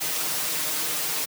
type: noise with comb filter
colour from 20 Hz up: white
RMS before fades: -27 dBFS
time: 0-1.26 s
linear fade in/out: 20 ms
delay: 6.5 ms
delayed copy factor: +0.95
effects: high-pass 150 Hz 12 dB/octave